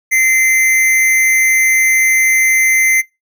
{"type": "tone with amplitude modulation", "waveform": "square", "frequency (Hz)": 2072, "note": "C7", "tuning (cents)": -17, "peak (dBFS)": -8, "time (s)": [0.11, 3.02], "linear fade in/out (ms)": 20, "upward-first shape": "sine", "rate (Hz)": 233, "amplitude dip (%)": 45, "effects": ["noise-tail reverb RT60 0.2 s tail -21 dB re dry"]}